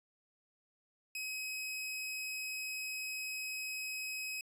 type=tone; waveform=sawtooth; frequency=2542 Hz; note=D#7; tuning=36 cents sharp; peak=-35 dBFS; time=1.15-4.41 s; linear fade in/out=2 ms; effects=resampled to 32000 Hz